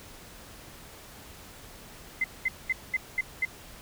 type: tone bursts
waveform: sine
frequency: 2058 Hz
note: C7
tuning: 29 cents flat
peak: -23 dBFS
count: 6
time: 2.21-3.452 s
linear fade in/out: 5 ms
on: 32 ms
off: 210 ms
effects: pink hiss -48 dBFS RMS until 3.81 s